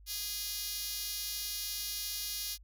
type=tone with high-pass filter; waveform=5% pulse; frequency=411.5 Hz; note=G#4; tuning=16 cents flat; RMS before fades=-38 dBFS; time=0.06-2.58 s; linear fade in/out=50 ms; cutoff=5800 Hz; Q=0.88; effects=added 50 Hz sine -53 dBFS peak until 2.63 s